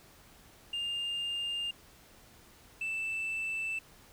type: tone pair in turn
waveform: sine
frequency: 2808 / 2649 Hz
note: F7 / E7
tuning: +9 / +8 cents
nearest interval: minor second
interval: 101 cents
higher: first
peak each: -30 / -30 dBFS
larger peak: neither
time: 0.73-1.71 / 2.81-3.79 s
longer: neither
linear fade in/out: 5 ms
effects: tanh soft clip ceiling -31 dBFS + pink hiss -58 dBFS RMS until 4.12 s